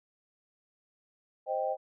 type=chord; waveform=sine; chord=C minor; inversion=none; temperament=equal; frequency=523.3 / 622.3 / 784 Hz; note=C5 / Eb5 / G5; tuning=0 / 0 / 0 cents; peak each=-33 dBFS; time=1.46-1.77 s; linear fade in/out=50 ms; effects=none